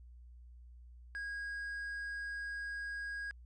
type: tone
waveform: triangle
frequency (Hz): 1640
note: G#6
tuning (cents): -22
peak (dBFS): -37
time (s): 1.15-3.31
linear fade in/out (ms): 0
effects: added 60 Hz sine -52 dBFS peak until 3.45 s + resampled to 22050 Hz